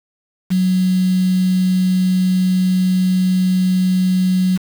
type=tone with quantisation; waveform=sine; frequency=184.7 Hz; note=F#3; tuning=3 cents flat; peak=-12 dBFS; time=0.5-4.58 s; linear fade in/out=20 ms; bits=5; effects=none